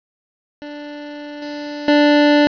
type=tone with level steps; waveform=25% pulse; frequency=293.7 Hz; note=D4; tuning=in tune; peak=-25 / -22 / -6 dBFS; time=0.62-2.47 s; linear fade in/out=0 ms; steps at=1.42 / 1.88 s; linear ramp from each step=2 ms; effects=resampled to 11025 Hz + 7-bit